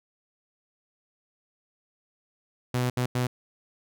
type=tone bursts at uneven times; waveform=sawtooth; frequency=124.6 Hz; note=B2; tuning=16 cents sharp; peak=-20 dBFS; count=3; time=2.74-2.9 / 2.97-3.06 / 3.15-3.27 s; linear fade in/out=5 ms; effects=none